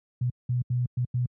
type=tone bursts at uneven times; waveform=sine; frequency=123.47 Hz; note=B2; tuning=in tune; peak=-22 dBFS; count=5; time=0.21-0.3 / 0.49-0.62 / 0.7-0.86 / 0.97-1.05 / 1.14-1.26 s; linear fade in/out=5 ms; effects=high-pass 80 Hz 12 dB/octave